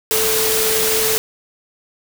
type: tone in noise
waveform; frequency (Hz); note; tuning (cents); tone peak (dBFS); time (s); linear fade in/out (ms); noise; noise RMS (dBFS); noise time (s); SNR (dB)
sine; 440; A4; 0; -20; 0.11-1.18; 0; white; -18; 0.11-1.18; -5
effects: none